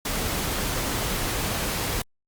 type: noise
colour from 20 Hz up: pink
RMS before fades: -27 dBFS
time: 0.05-2.02 s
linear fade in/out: 5 ms
effects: Opus 48 kbps